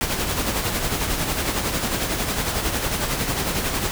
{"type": "noise with tremolo", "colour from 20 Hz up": "pink", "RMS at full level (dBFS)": -22, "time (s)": [0.01, 3.91], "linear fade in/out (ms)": 0, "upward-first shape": "sine", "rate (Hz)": 11, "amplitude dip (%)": 45, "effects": []}